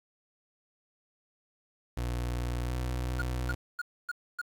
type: tone with pitch glide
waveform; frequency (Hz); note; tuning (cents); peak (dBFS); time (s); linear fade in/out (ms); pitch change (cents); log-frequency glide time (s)
30% pulse; 60.3 to 62; B1 to B1; -41 to +7; -28; 1.97-3.55; 5; +48; 2.62-2.73
type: tone bursts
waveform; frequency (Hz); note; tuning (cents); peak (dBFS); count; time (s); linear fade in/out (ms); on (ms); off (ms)
triangle; 1432; F6; +43; -29; 5; 3.19-4.415; 5; 29; 270
effects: 9-bit